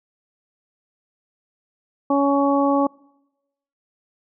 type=harmonic tone; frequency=280 Hz; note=C#4; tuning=18 cents sharp; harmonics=1 / 2 / 3 / 4; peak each=-18 / -21 / -23 / -24 dBFS; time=2.1-2.87 s; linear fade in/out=5 ms; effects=noise-tail reverb RT60 0.9 s tail -25 dB re dry